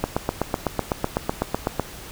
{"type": "click train", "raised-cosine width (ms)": 1, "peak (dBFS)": -6, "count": 15, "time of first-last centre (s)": [0.04, 1.797], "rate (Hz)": 7.97, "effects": ["pink hiss -39 dBFS RMS until 2.11 s"]}